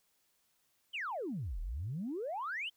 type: exponential two-way sweep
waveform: sine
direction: down then up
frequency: 3207 to 36.71 to 3207 Hz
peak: -35 dBFS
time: 0.93-2.7 s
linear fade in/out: 20 ms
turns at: 1.6 s
effects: tanh soft clip ceiling -31 dBFS + white hiss -75 dBFS RMS until 2.76 s